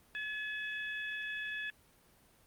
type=harmonic tone; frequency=854 Hz; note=G#5; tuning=48 cents sharp; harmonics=2 / 3 / 4; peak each=-38 / -43 / -47 dBFS; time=0.15-1.7 s; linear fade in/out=0 ms; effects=pink hiss -65 dBFS RMS until 2.46 s + Opus 32 kbps